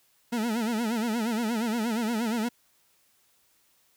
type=tone with vibrato; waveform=40% pulse; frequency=226.9 Hz; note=A#3; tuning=47 cents flat; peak=-25 dBFS; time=0.32-2.49 s; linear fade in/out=10 ms; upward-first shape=sine; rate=8.5 Hz; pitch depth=120 cents each way; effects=white hiss -66 dBFS RMS until 3.96 s